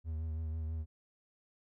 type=tone with vibrato; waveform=triangle; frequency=79.6 Hz; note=D#2; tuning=40 cents sharp; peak=-33 dBFS; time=0.04-0.86 s; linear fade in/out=50 ms; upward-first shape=sine; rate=6.1 Hz; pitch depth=34 cents each way; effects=none